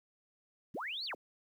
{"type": "linear two-way sweep", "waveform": "sine", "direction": "up then down", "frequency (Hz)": [88, 4705, 88], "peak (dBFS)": -37, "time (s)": [0.74, 1.15], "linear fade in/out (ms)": 10, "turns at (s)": 1.05, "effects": ["11-bit"]}